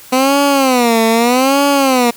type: tone with vibrato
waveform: 15% pulse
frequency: 252.3 Hz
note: B3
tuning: 37 cents sharp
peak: -3 dBFS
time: 0.12-2.11 s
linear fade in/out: 10 ms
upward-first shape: sine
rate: 0.81 Hz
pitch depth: 200 cents each way
effects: white hiss -38 dBFS RMS until 2.16 s